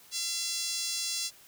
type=tone with high-pass filter; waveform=5% pulse; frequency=679 Hz; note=F5; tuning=49 cents flat; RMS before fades=-33 dBFS; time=0.11-1.31 s; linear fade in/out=50 ms; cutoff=4100 Hz; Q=1.1; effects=white hiss -56 dBFS RMS until 1.47 s